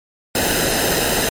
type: noise with comb filter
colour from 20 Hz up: pink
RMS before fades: -18 dBFS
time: 0.35-1.29 s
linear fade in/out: 2 ms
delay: 0.88 ms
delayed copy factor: -0.65
effects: MP3 64 kbps